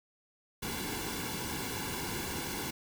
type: noise with comb filter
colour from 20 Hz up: pink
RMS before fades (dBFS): -37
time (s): 0.62-2.71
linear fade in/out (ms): 10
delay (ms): 1.6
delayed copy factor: -0.75
effects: none